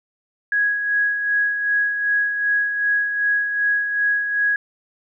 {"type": "tone with tremolo", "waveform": "sine", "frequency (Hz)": 1661.2, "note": "G#6", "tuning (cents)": 0, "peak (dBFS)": -15, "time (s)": [0.52, 4.56], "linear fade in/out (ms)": 2, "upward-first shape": "sine", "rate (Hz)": 2.6, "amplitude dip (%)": 50, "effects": []}